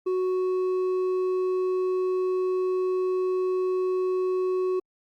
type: tone with hard clipping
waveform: sine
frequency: 370 Hz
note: F#4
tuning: in tune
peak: -24 dBFS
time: 0.06-4.8 s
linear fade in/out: 10 ms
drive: 4 dB
effects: Opus 48 kbps